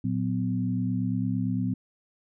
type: tone cluster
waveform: sine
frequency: 115.4 / 184.7 / 253.2 Hz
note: A#2 / F#3 / B3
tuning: -17 / -3 / +43 cents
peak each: -29 dBFS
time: 0.04-1.74 s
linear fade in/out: 5 ms
effects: none